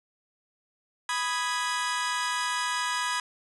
sawtooth chord, G# minor, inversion first, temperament equal, 987.8 / 1244.5 / 1661.2 Hz, B5 / D#6 / G#6, 0 / 0 / 0 cents, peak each -26 / -30 / -28 dBFS, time 1.09-3.2 s, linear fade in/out 2 ms, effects resampled to 24000 Hz + 10-bit

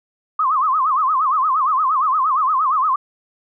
sine tone with vibrato, 1147 Hz, D6, 41 cents flat, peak -14 dBFS, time 0.39-2.96 s, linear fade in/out 5 ms, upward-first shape sine, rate 8.6 Hz, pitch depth 200 cents each way, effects none

